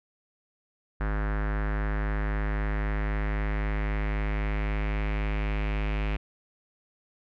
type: tone with low-pass filter sweep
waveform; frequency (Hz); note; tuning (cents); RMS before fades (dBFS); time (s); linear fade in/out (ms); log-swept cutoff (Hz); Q
square; 51.91; G#1; 0; -28; 1-6.17; 10; 1600 to 2500; 3.3
effects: none